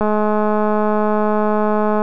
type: click train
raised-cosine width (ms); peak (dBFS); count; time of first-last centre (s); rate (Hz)
1; -5; 427; 0.01-2.019; 212
effects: none